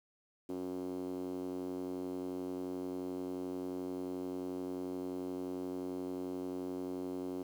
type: tone with band-pass filter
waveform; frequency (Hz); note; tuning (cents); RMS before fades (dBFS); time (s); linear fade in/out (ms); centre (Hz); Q
5% pulse; 91.4; F#2; -21; -40; 0.49-7.43; 5; 310; 4.6
effects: 10-bit